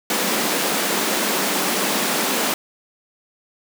pink high-pass noise, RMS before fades -21 dBFS, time 0.1-2.54 s, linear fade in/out 2 ms, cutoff 190 Hz, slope 48 dB/octave, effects none

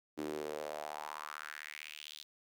sawtooth tone with high-pass filter sweep, 75.6 Hz, D#2, 49 cents flat, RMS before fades -44 dBFS, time 0.17-2.24 s, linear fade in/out 20 ms, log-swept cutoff 300 to 3900 Hz, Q 3.7, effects none

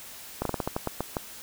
slowing click train, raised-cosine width 1 ms, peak -13 dBFS, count 10, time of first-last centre 0.42-1.168 s, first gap 33 ms, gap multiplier 1.22, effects white hiss -44 dBFS RMS until 1.42 s

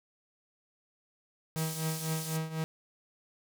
pink band-pass noise, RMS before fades -41 dBFS, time 1.56-2.38 s, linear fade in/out 20 ms, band 5300 to 16000 Hz, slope 12 dB/octave
45% pulse tone with tremolo, 159.4 Hz, D#3, 42 cents sharp, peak -29 dBFS, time 1.56-2.64 s, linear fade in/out 0 ms, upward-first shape triangle, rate 4 Hz, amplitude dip 80%
effects none

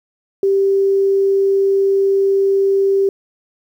sine tone, 392 Hz, G4, in tune, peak -11 dBFS, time 0.43-3.09 s, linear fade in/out 2 ms, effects 8-bit

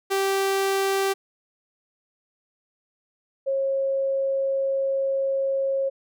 sawtooth / sine tone pair in turn, 389.9 / 542.4 Hz, G4 / C#5, -9 / -38 cents, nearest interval tritone, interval 571 cents, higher second, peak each -17 / -21 dBFS, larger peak first, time 0.1-1.14 / 3.46-5.9 s, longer second, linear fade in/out 20 ms, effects none

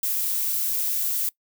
violet noise, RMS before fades -25 dBFS, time 0.03-1.29 s, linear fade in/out 2 ms, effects noise-tail reverb RT60 0.1 s tail -22 dB re dry

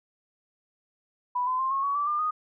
sine tone with pitch steps, 987.8 / 1020.3 / 1053.8 / 1088.5 / 1124.2 / 1161.2 / 1199.4 / 1238.8 Hz, B5 / C6 / C6 / C#6 / C#6 / D6 / D6 / D#6, 0 / -44 / +12 / -32 / +24 / -20 / +36 / -8 cents, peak -24 dBFS, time 1.35-2.31 s, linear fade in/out 10 ms, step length 120 ms, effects none

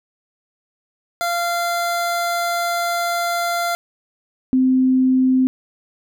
25% pulse / sine tone pair in turn, 691 / 258.8 Hz, F5 / C4, -19 / -19 cents, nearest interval octave + perfect fourth, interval 1700 cents, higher first, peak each -15 / -12 dBFS, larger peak second, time 1.21-3.75 / 4.53-5.47 s, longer first, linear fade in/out 0 ms, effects none

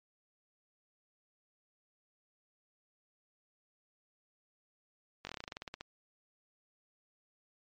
slowing click train, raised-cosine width 0.2 ms, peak -23 dBFS, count 15, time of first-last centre 5.25-5.809 s, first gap 20 ms, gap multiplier 1.1, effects low-pass 5000 Hz 12 dB/octave + MP3 64 kbps

